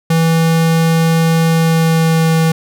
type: tone with pitch glide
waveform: square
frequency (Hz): 163.8 to 162.11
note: E3 to E3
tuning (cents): -11 to -29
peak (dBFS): -10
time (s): 0.1-2.52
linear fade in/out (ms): 5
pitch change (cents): -18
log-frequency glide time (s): 1.46-2.38
effects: none